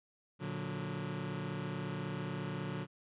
sawtooth chord, Bb augmented, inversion none, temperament just, 116.54 / 145.68 / 182.1 Hz, Bb2 / D3 / F#3, 0 / -14 / -27 cents, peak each -40 / -36 / -37 dBFS, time 0.39-2.87 s, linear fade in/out 50 ms, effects resampled to 8000 Hz

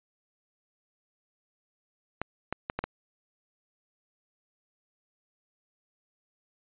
clicks, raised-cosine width 0.5 ms, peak -15 dBFS, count 5, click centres 2.216 / 2.526 / 2.699 / 2.79 / 2.84 s, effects resampled to 8000 Hz

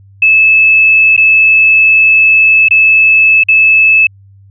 sine tone with dropouts, 2609 Hz, E7, 18 cents flat, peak -3 dBFS, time 0.22-4.07 s, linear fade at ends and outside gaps 5 ms, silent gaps 1.166-1.176 / 2.686-2.708 / 3.437-3.485 s, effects added 98 Hz sine -37 dBFS peak until 4.5 s

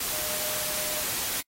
sine tone in noise, 611 Hz, D#5, 32 cents flat, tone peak -40 dBFS, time 0.12-1.04 s, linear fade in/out 5 ms, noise white, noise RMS -30 dBFS, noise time 0-1.41 s, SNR -13 dB, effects noise-tail reverb RT60 0.1 s tail -26 dB re dry + AAC 48 kbps

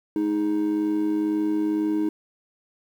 triangle tone with amplitude modulation, 313.4 Hz, D#4, 13 cents sharp, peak -15 dBFS, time 0.16-2.09 s, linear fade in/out 2 ms, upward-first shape sine, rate 102 Hz, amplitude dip 70%, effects tanh soft clip ceiling -13 dBFS + 9-bit

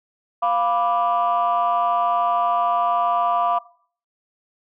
sine chord, B diminished, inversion second, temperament equal, 698.5 / 987.8 / 1174.7 Hz, F5 / B5 / D6, 0 / 0 / 0 cents, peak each -19 / -22 / -21 dBFS, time 0.42-3.59 s, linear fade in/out 10 ms, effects noise-tail reverb RT60 0.5 s tail -20 dB re dry + tanh soft clip ceiling -11 dBFS

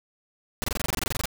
pink noise bursts, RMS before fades -27 dBFS, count 15, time 0.62-1.256 s, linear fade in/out 0 ms, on 20 ms, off 24 ms, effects none

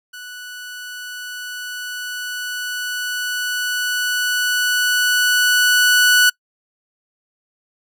sawtooth tone with level ramp, 1480 Hz, F#6, in tune, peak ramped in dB -29 to -6 dBFS, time 0.13-6.3 s, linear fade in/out 10 ms, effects noise-tail reverb RT60 0.1 s tail -25 dB re dry

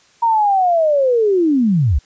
sine linear sweep, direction down, 942 to 55.8 Hz, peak -11 dBFS, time 0.22-1.99 s, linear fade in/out 10 ms, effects white hiss -52 dBFS RMS until 2.05 s + resampled to 16000 Hz

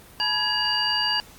sine tone cluster, 858 / 982 / 1668 / 2858 / 4708 Hz, A5 / B5 / G#6 / F7 / D8, -44 / -10 / +7 / +39 / +3 cents, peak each -31 / -33 / -29 / -26 / -24 dBFS, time 0.2-1.2 s, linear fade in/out 0 ms, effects pink hiss -48 dBFS RMS until 1.38 s + Opus 32 kbps

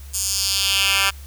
10% pulse tone with high-pass filter sweep, 196 Hz, G3, in tune, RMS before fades -20 dBFS, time 0.13-1.11 s, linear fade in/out 20 ms, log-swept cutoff 7600 to 1800 Hz, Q 1.9, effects added 70 Hz sine -35 dBFS peak until 1.26 s + white hiss -47 dBFS RMS until 1.26 s

